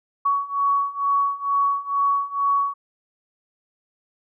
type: beating tone pair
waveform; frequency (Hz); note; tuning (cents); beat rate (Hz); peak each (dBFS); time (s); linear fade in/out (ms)
sine; 1121 / 1123.2; C#6 / C#6; +19 / +22; 2.2; -23 / -21; 0.25-2.74; 10
effects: none